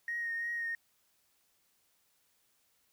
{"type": "tone with vibrato", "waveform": "triangle", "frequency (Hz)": 1864.7, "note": "A#6", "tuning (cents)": 0, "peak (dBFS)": -30, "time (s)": [0.08, 0.75], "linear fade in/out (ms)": 2, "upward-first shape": "triangle", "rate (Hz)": 2.9, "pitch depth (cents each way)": 24, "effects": ["tanh soft clip ceiling -31 dBFS", "white hiss -73 dBFS RMS until 2.92 s"]}